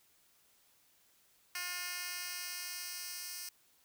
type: tone with high-pass filter sweep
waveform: 10% pulse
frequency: 356.8 Hz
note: F4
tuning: 37 cents sharp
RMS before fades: -42 dBFS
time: 1.55-3.49 s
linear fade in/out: 2 ms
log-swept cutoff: 2200 to 5300 Hz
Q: 0.76
effects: white hiss -69 dBFS RMS until 3.84 s